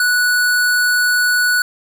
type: tone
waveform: square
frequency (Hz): 1475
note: F#6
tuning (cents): -6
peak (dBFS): -13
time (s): 0-1.62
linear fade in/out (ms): 2
effects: none